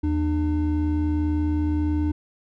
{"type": "tone pair together", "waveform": "triangle", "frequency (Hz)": [79.67, 300.8], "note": ["D#2", "D4"], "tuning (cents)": [42, 42], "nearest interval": "octave + major seventh", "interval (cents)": 2300, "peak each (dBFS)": -21, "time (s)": [0.03, 2.12], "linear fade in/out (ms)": 10, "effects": []}